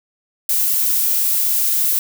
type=noise; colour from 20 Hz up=violet; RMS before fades=-17 dBFS; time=0.49-1.99 s; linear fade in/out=2 ms; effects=none